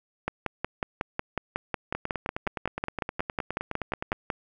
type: two click trains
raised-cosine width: 0.5 ms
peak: -15 / -12 dBFS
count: 22 / 23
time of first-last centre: 1.95-4.128 / 0.28-4.302 s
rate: 9.64 / 5.47 Hz
effects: none